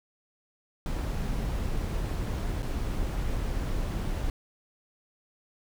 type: noise with dropouts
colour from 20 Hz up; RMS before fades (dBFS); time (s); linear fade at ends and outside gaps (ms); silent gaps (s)
brown; -30; 0.86-4.3; 1; 2.623-2.628
effects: none